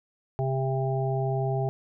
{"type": "harmonic tone", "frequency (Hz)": 133, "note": "C3", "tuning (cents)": 29, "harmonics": [1, 3, 5, 6], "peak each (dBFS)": [-26, -31, -33, -34], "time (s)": [0.39, 1.69], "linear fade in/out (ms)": 0, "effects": []}